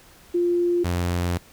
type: tone pair in turn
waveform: sine / sawtooth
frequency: 349.2 / 87.81 Hz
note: F4 / F2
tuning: 0 / +10 cents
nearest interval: 2 octaves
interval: 2390 cents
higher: first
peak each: -18 dBFS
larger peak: neither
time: 0.34-0.84 / 0.84-1.38 s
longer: second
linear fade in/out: 10 ms
effects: pink hiss -51 dBFS RMS until 1.52 s